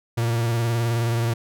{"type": "tone with vibrato", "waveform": "45% pulse", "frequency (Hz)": 116.6, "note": "A#2", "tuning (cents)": 1, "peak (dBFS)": -20, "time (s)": [0.17, 1.34], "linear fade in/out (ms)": 10, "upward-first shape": "triangle", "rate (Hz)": 19, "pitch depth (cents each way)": 47, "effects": []}